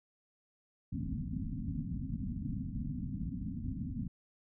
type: low-pass noise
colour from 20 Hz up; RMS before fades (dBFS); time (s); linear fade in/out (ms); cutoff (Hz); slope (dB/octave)
white; -38; 0.92-4.08; 5; 270; 96
effects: none